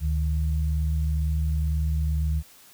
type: tone pair together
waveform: sine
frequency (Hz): 73.49 / 155.56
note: D2 / D#3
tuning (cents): +2 / 0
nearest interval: octave + minor second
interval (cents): 1298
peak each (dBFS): -22 / -30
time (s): 0-2.43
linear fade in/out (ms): 50
effects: white hiss -52 dBFS RMS until 2.73 s